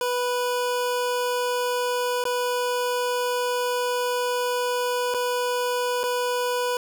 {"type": "tone with dropouts", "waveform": "25% pulse", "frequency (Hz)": 492.5, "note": "B4", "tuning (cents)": -5, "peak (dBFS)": -19, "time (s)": [0.01, 6.77], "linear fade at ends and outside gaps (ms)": 1, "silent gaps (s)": [[2.24, 2.253], [5.14, 5.145], [6.033, 6.038]], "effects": ["10-bit"]}